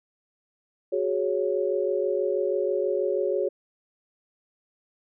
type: chord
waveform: sine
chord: F# suspended second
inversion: none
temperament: just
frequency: 370 / 416.2 / 555 Hz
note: F#4 / G#4 / C#5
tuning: 0 / +4 / +2 cents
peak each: -27 dBFS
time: 0.92-3.49 s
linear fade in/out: 10 ms
effects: none